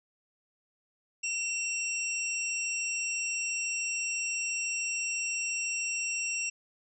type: tone cluster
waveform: sine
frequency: 2713 / 5640 / 7640 Hz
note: E7 / F8 / A#8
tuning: +49 / +16 / +42 cents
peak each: -32 / -36 / -37 dBFS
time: 1.23-6.5 s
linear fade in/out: 10 ms
effects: none